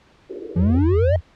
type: band-pass noise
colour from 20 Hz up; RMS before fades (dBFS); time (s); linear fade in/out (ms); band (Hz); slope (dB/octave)
white; -34; 0.29-0.79; 5; 320 to 460; 48
type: tone with vibrato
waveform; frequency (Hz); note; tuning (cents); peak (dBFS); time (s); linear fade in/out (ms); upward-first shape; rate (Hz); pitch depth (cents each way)
sine; 87.31; F2; 0; -16; 0.55-1.21; 50; triangle; 8.9; 170
type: exponential sweep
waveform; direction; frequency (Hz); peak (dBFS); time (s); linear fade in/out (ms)
triangle; up; 164.81 to 641; -15; 0.56-1.16; 2
effects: pink hiss -54 dBFS RMS until 1.35 s + low-pass 4000 Hz 12 dB/octave